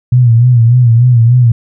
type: tone with vibrato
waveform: sine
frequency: 120 Hz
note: B2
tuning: 49 cents flat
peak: -3 dBFS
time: 0.12-1.52 s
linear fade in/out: 5 ms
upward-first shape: sine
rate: 3.4 Hz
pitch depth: 86 cents each way
effects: none